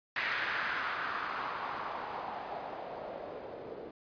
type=noise with low-pass filter sweep; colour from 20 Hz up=blue; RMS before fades=-38 dBFS; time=0.16-3.91 s; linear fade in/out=2 ms; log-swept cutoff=1900 to 450 Hz; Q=2.6; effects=resampled to 11025 Hz